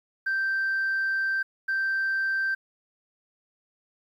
sine tone pair in turn, 1565 / 1565 Hz, G6 / G6, -3 / -3 cents, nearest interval unison, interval 0 cents, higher neither, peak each -22 dBFS, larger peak neither, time 0.26-1.43 / 1.68-2.55 s, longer first, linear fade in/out 10 ms, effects tanh soft clip ceiling -21 dBFS + 10-bit

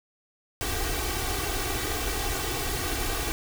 pink noise with comb filter, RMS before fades -29 dBFS, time 0.61-3.32 s, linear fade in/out 0 ms, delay 2.6 ms, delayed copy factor +0.9, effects none

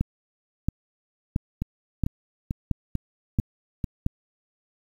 two click trains, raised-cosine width 5 ms, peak -10 / -14 dBFS, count 7 / 6, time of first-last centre 0.01-4.064 / 1.62-3.842 s, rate 1.48 / 2.25 Hz, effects 8-bit

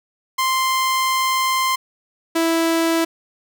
sawtooth tone pair in turn, 1046 / 329.5 Hz, C6 / E4, -1 / -1 cents, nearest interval octave + minor sixth, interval 2000 cents, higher first, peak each -13 / -12 dBFS, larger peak second, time 0.38-1.76 / 2.35-3.05 s, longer first, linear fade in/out 10 ms, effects none

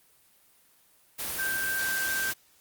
sine tone in noise, 1566 Hz, G6, 2 cents flat, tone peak -28 dBFS, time 1.38-2.32 s, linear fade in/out 20 ms, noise white, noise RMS -33 dBFS, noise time 1.18-2.34 s, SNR +2 dB, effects white hiss -62 dBFS RMS until 2.6 s + Opus 32 kbps

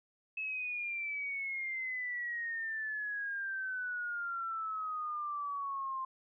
sine exponential sweep, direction down, 2600 to 1046.5 Hz, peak -35 dBFS, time 0.37-6.05 s, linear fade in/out 5 ms, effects none

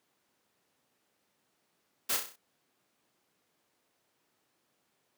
white noise with echo, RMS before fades -30 dBFS, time 2.09-2.17 s, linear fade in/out 10 ms, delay 32 ms, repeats 6, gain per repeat -5 dB, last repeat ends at 2.362 s, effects pink hiss -75 dBFS RMS until 5.17 s + high-pass 200 Hz 12 dB/octave

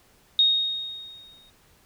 sine tone with exponential decay, 3729 Hz, A#7, in tune, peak -14 dBFS, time 0.39-1.5 s, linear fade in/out 1 ms, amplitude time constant 240 ms, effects pink hiss -59 dBFS RMS until 1.85 s

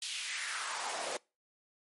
pink noise with high-pass filter sweep, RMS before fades -38 dBFS, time 0.02-1.17 s, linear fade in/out 2 ms, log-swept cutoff 3600 to 490 Hz, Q 2.3, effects noise-tail reverb RT60 0.3 s tail -26 dB re dry + MP3 48 kbps

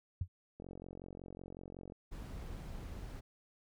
sine tone with exponential decay, 90 Hz, F#2, 47 cents flat, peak -30 dBFS, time 0.21-0.28 s, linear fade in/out 5 ms, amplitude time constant 15 ms
click train, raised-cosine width 2 ms, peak -35 dBFS, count 61, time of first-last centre 0.6-1.922 s, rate 45.4 Hz
brown noise, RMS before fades -45 dBFS, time 2.11-3.21 s, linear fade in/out 20 ms
effects none

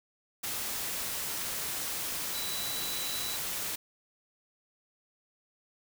sine tone in noise, 3951 Hz, B7, in tune, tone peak -38 dBFS, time 2.34-3.37 s, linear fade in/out 10 ms, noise white, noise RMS -35 dBFS, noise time 0.43-3.76 s, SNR -6 dB, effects none

